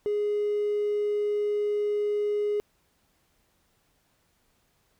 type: tone with hard clipping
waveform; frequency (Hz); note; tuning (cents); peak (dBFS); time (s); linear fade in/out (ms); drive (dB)
triangle; 415.3; G#4; 0; -24; 0.06-2.6; 0; 3
effects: pink hiss -69 dBFS RMS until 4.99 s